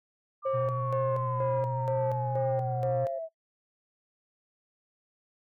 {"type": "linear sweep", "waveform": "sine", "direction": "down", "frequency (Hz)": [1195, 642], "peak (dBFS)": -32, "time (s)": [0.42, 3.29], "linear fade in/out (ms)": 50}
{"type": "tone with tremolo", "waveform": "sine", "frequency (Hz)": 535, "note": "C5", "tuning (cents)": 38, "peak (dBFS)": -25, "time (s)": [0.45, 3.19], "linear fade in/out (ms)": 10, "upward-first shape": "square", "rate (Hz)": 2.1, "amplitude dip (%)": 65}
{"type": "tone with vibrato", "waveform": "sine", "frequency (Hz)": 123.47, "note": "B2", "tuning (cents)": 0, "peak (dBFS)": -30, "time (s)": [0.53, 3.06], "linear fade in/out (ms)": 20, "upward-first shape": "triangle", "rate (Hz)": 13, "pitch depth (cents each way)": 49}
{"effects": ["noise-tail reverb RT60 0.1 s tail -19 dB re dry", "tanh soft clip ceiling -20 dBFS"]}